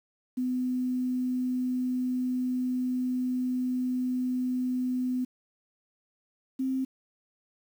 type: tone pair in turn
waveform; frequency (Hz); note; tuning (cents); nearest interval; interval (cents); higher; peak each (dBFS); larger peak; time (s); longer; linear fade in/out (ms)
sine; 252.5 / 262.8; B3 / C4; +39 / +8; minor second; 69; second; -26; neither; 0.37-5.25 / 6.59-6.85; first; 10
effects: 9-bit